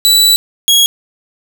sawtooth tone pair in turn, 3951 / 3311 Hz, B7 / G#7, 0 / -6 cents, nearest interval minor third, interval 306 cents, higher first, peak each -3 dBFS, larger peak neither, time 0.05-0.36 / 0.68-0.86 s, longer first, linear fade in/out 0 ms, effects none

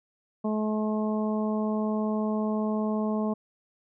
harmonic tone, 214.7 Hz, A3, 42 cents flat, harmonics 1 / 2 / 3 / 4 / 5, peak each -26 / -33 / -34 / -39 / -39 dBFS, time 0.44-3.34 s, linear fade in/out 10 ms, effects none

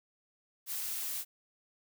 blue noise, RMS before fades -37 dBFS, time 0.66-1.25 s, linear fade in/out 50 ms, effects none

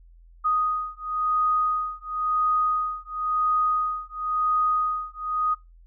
sine beating tone pair, 1244.5 / 1245.46 Hz, D#6 / D#6, 0 / +1 cents, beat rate 0.96 Hz, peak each -25 dBFS, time 0.44-5.55 s, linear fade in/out 20 ms, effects noise-tail reverb RT60 0.2 s tail -21 dB re dry + added 42 Hz sine -48 dBFS peak until 5.86 s

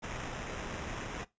pink noise with sample-and-hold, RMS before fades -40 dBFS, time 0.02-1.25 s, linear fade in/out 20 ms, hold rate 4410 Hz, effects noise-tail reverb RT60 0.2 s tail -19 dB re dry + resampled to 16000 Hz

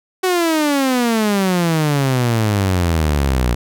sawtooth exponential sweep, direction down, 377.1 to 58.27 Hz, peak -10 dBFS, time 0.23-3.55 s, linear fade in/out 10 ms, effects none

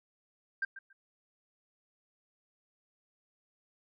sine tone with echo, 1577 Hz, G6, 10 cents sharp, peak -28 dBFS, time 0.62-0.65 s, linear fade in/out 5 ms, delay 140 ms, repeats 2, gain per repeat -15 dB, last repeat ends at 0.93 s, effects tanh soft clip ceiling -25 dBFS

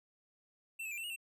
square tone with pitch steps, 2688 / 2585 / 2381 / 2689 / 2875 / 2698 Hz, E7 / E7 / D7 / E7 / F7 / E7, +33 / -34 / +23 / +34 / +50 / +40 cents, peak -40 dBFS, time 0.79-1.162 s, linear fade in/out 10 ms, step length 62 ms, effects none

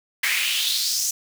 pink noise with high-pass filter sweep, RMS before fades -23 dBFS, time 0.23-1.11 s, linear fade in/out 5 ms, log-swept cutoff 1900 to 6600 Hz, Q 3.8, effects none

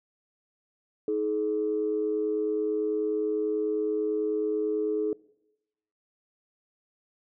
sine tone pair together, 316.4 / 425.6 Hz, D#4 / G#4, +29 / +42 cents, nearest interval perfect fourth, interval 513 cents, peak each -30 / -25 dBFS, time 1.08-5.13 s, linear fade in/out 2 ms, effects noise-tail reverb RT60 0.9 s tail -22 dB re dry + tanh soft clip ceiling -17 dBFS

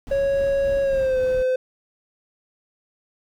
brown noise with tremolo, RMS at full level -34 dBFS, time 0.07-1.43 s, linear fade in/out 0 ms, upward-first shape sine, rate 3.5 Hz, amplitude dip 30%
triangle tone with pitch glide, 553 to 513 Hz, C#5 to C5, -4 to -34 cents, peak -16 dBFS, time 0.11-1.56 s, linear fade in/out 5 ms, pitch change -130 cents, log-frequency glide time 0.82-1.19 s
effects none

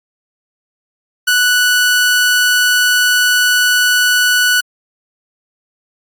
sawtooth tone, 1480 Hz, F#6, in tune, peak -6 dBFS, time 1.27-4.61 s, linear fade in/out 10 ms, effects Opus 48 kbps

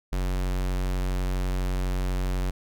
square tone, 46.07 Hz, F#1, 7 cents flat, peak -25 dBFS, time 0.12-2.51 s, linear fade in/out 10 ms, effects none

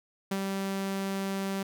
sawtooth tone with ADSR envelope, 194.7 Hz, G3, 12 cents flat, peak -23 dBFS, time 0.31-1.63 s, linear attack 7 ms, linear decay 53 ms, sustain -3 dB, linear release 5 ms, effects none

